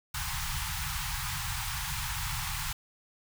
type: band-stop noise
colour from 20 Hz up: pink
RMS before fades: -34 dBFS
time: 0.14-2.73 s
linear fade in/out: 5 ms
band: 160 to 790 Hz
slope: 96 dB/octave
effects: none